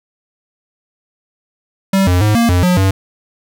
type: tone with pitch steps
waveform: square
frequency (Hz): 193.7 / 89.8 / 106.1 / 233.3 / 89.2 / 179.9 / 96.1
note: G3 / F2 / G#2 / A#3 / F2 / F#3 / G2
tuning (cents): -20 / +49 / +38 / +2 / +37 / -48 / -34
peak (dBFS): -10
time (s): 1.93-2.91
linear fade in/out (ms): 5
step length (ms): 140
effects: none